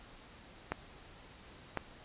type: clicks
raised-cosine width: 0.5 ms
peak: -18 dBFS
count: 2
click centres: 0.72 / 1.773 s
effects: pink hiss -55 dBFS RMS until 2.04 s + resampled to 8000 Hz